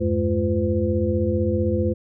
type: tone cluster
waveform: sine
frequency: 83.7 / 99.2 / 214.3 / 345.7 / 507 Hz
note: E2 / G2 / A3 / F4 / B4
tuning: +27 / +21 / -45 / -18 / +45 cents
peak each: -25 dBFS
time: 0-1.94 s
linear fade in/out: 20 ms
effects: none